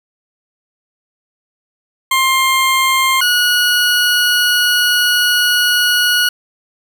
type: tone pair in turn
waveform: 20% pulse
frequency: 1058 / 1456.5 Hz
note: C6 / F#6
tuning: +19 / -28 cents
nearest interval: tritone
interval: 553 cents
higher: second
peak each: -6 dBFS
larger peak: neither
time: 2.11-3.21 / 3.21-6.29 s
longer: second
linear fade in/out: 5 ms
effects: none